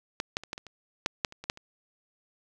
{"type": "clicks", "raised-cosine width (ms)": 0.2, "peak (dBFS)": [-12, -11, -25, -16, -23, -28, -8, -8, -28, -24, -10, -29], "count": 12, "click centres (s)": [0.201, 0.369, 0.436, 0.531, 0.579, 0.667, 1.061, 1.248, 1.324, 1.44, 1.499, 1.574], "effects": []}